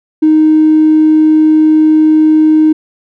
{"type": "tone with tanh clipping", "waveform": "triangle", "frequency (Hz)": 311.1, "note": "D#4", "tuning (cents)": 0, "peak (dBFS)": -3, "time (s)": [0.22, 2.73], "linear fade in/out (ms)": 10, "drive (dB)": 1, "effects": []}